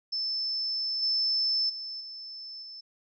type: tone with level steps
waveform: sine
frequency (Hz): 5274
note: E8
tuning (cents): 0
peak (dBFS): -28 / -24 / -35 / -39 / -41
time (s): 0.12-2.81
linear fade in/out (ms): 10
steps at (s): 1.02 / 1.69 / 2 / 2.62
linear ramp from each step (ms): 10
effects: none